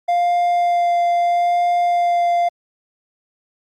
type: tone with vibrato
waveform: triangle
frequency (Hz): 698.5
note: F5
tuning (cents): 0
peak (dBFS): -12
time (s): 0.08-2.49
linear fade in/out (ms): 10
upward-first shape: sine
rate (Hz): 0.77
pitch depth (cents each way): 9
effects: Opus 32 kbps